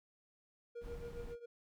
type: tone with tremolo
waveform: triangle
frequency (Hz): 473.4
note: A#4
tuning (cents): +27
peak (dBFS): -40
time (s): 0.75-1.46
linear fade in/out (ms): 10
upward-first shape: triangle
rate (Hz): 7.3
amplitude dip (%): 90
type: noise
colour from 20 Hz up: brown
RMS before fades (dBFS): -48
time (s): 0.8-1.36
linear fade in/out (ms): 50
effects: none